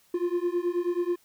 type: beating tone pair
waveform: triangle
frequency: 346.2 / 355.5 Hz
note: F4 / F4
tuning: -15 / +31 cents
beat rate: 9.3 Hz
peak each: -26 dBFS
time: 0.14-1.16 s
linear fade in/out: 5 ms
effects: white hiss -63 dBFS RMS until 1.24 s

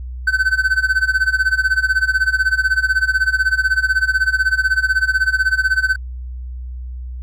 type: tone with tremolo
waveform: triangle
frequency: 1527 Hz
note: G6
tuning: 46 cents flat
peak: -8 dBFS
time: 0.27-5.96 s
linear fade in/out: 5 ms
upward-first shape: sine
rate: 16 Hz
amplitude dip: 90%
effects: added 62 Hz sine -25 dBFS peak until 7.22 s + MP3 96 kbps

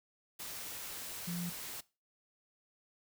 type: tone in noise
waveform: sine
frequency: 174 Hz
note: F3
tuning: 6 cents flat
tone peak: -36 dBFS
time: 1.27-1.5 s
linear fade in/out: 10 ms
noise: white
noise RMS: -44 dBFS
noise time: 0.39-1.81 s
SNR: +5 dB
effects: noise-tail reverb RT60 0.3 s tail -21 dB re dry

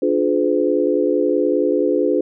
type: chord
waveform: sine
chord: D diminished seventh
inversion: none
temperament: just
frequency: 293.7 / 352.4 / 422.9 / 507.5 Hz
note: D4 / F4 / Ab4 / Cb5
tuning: 0 / +16 / +31 / +47 cents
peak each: -20 dBFS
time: 0.02-2.21 s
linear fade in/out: 5 ms
effects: none

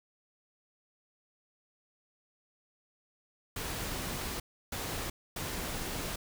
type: noise bursts at uneven times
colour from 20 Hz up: pink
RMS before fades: -37 dBFS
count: 3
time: 3.56-4.4 / 4.72-5.1 / 5.36-6.16 s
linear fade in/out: 5 ms
effects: none

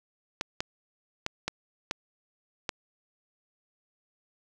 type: clicks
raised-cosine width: 0.2 ms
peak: -12 dBFS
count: 6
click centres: 0.411 / 0.605 / 1.264 / 1.48 / 1.911 / 2.692 s
effects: none

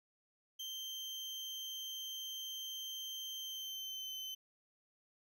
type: tone with pitch glide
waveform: 35% pulse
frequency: 3136 to 3071 Hz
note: G7 to G7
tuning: 0 to -36 cents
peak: -40 dBFS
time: 0.59-4.35 s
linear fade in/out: 10 ms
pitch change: -36 cents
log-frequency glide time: 3.37-4.15 s
effects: none

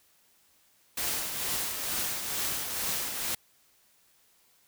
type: noise with tremolo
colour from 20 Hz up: white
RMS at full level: -30 dBFS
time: 0.97-3.35 s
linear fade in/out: 5 ms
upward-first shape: triangle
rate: 2.2 Hz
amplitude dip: 50%
effects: white hiss -65 dBFS RMS until 4.67 s

